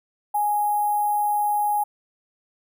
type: tone with sample-and-hold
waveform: sine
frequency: 830.6 Hz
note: G#5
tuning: in tune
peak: -19 dBFS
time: 0.34-1.84 s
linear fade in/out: 10 ms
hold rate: 11025 Hz
effects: none